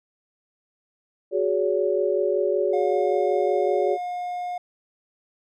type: chord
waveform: sine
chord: F# suspended second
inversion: none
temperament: equal with one note detuned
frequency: 370 / 415.3 / 567 Hz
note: F#4 / G#4 / C#5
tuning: 0 / 0 / +39 cents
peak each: -24 dBFS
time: 1.31-3.98 s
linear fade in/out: 50 ms
type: tone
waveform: triangle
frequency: 715 Hz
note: F5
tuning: 41 cents sharp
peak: -25 dBFS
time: 2.73-4.58 s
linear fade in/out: 5 ms
effects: none